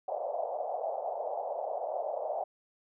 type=band-pass noise; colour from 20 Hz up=pink; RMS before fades=-35 dBFS; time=0.08-2.44 s; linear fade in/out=5 ms; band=560 to 760 Hz; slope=48 dB/octave; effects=none